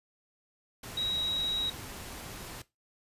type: tone in noise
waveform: sine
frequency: 3831 Hz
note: A#7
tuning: 47 cents sharp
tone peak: -29 dBFS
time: 0.97-1.7 s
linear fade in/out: 5 ms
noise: pink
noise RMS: -43 dBFS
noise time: 0.83-2.62 s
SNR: +11 dB
effects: noise-tail reverb RT60 0.2 s tail -17 dB re dry + resampled to 32000 Hz